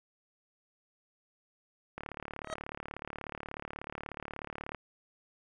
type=click train; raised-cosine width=0.5 ms; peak=-24 dBFS; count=102; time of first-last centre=1.98-4.747 s; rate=36.5 Hz
type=tone with exponential growth; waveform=25% pulse; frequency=636 Hz; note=D#5; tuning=38 cents sharp; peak=-29 dBFS; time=2.44-2.54 s; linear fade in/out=5 ms; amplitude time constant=21 ms
effects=resampled to 22050 Hz